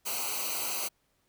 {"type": "noise with comb filter", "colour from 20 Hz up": "white", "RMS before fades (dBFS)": -33, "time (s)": [0.05, 0.89], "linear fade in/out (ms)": 20, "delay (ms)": 0.57, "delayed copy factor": -0.85, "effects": ["pink hiss -73 dBFS RMS until 1.28 s"]}